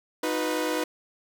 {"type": "chord", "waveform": "sawtooth", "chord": "B major", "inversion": "first", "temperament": "equal with one note detuned", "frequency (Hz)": [311.1, 360.9, 493.9], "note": ["D#4", "F#4", "B4"], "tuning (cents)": [0, -43, 0], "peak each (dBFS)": [-25, -29, -25], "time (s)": [0.23, 0.84], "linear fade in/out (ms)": 5, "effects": []}